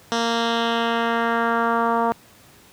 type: tone with low-pass filter sweep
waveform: 10% pulse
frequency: 231.6 Hz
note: A#3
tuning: 11 cents flat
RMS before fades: -21 dBFS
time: 0.12-2.12 s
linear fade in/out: 0 ms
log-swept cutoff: 5300 to 950 Hz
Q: 1.9
effects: pink hiss -50 dBFS RMS until 2.72 s + high-pass 80 Hz 12 dB/octave